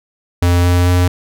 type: tone with pitch steps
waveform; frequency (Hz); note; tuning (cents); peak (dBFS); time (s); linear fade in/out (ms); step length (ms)
square; 87.8 / 88.56 / 89.33; F2 / F2 / F2; +10 / +25 / +40; -10; 0.42-1.08; 5; 220
effects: none